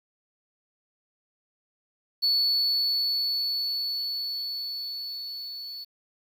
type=tone with level ramp; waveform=triangle; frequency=4435 Hz; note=C#8; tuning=in tune; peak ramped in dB=-18 to -35 dBFS; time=2.22-5.85 s; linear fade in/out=20 ms; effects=tanh soft clip ceiling -15 dBFS + 9-bit